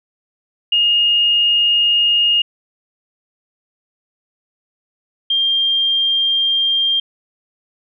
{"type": "tone pair in turn", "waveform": "sine", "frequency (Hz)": [2848, 3195], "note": ["F7", "G7"], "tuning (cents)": [33, 32], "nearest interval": "major second", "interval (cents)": 199, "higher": "second", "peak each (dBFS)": [-11, -13], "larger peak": "first", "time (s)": [[0.72, 2.42], [5.3, 7]], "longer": "neither", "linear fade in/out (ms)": 5, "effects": []}